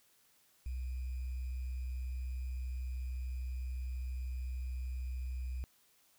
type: tone with sample-and-hold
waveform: sine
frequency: 63.2 Hz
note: B1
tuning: 41 cents sharp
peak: -36 dBFS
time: 0.66-5.64 s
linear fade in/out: 0 ms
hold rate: 2450 Hz
effects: white hiss -69 dBFS RMS until 6.18 s